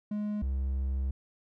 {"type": "tone pair in turn", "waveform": "triangle", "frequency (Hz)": [209, 66.67], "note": ["G#3", "C2"], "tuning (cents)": [11, 33], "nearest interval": "octave + minor sixth", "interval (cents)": 1978, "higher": "first", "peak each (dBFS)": [-28, -26], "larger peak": "second", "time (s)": [[0.11, 0.42], [0.42, 1.11]], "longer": "second", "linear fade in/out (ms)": 5, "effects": []}